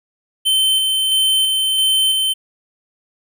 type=tone with tremolo; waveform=square; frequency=3087 Hz; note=G7; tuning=27 cents flat; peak=-13 dBFS; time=0.45-2.34 s; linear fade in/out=20 ms; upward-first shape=square; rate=1.5 Hz; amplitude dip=25%; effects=none